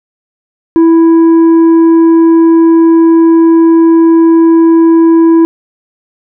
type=tone with tanh clipping; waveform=sine; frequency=329.6 Hz; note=E4; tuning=in tune; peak=-3 dBFS; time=0.76-5.45 s; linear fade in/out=0 ms; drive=5 dB; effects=none